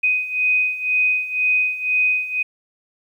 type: beating tone pair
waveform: sine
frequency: 2500 / 2502 Hz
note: D#7 / D#7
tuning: +8 / +9 cents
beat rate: 2 Hz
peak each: -22 / -18 dBFS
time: 0.03-2.43 s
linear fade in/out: 10 ms
effects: 9-bit